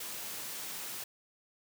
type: high-pass noise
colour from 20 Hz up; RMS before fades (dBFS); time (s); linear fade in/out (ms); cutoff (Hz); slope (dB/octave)
white; -41; 0-1.04; 5; 110; 24
effects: none